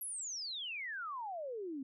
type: exponential sweep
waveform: sine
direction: down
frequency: 11730 to 256.7 Hz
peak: -39 dBFS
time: 0.01-1.83 s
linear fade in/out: 5 ms
effects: none